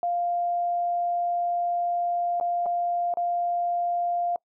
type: tone with dropouts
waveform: sine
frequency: 698.5 Hz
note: F5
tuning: in tune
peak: -23 dBFS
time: 0.03-4.36 s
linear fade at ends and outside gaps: 1 ms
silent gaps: 2.4-2.41 / 2.659-2.663 / 3.139-3.171 s
effects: noise-tail reverb RT60 0.1 s tail -25 dB re dry